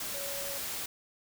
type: tone in noise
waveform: sine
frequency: 560 Hz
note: C#5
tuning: 18 cents sharp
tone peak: -41 dBFS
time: 0.14-0.58 s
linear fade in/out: 5 ms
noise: white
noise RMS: -37 dBFS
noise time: 0-0.86 s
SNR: -7 dB
effects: none